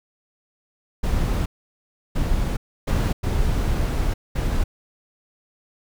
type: noise bursts at uneven times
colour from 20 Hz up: brown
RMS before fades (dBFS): -21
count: 5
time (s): 1.03-1.46 / 2.15-2.57 / 2.87-3.13 / 3.23-4.14 / 4.35-4.64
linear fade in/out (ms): 10
effects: none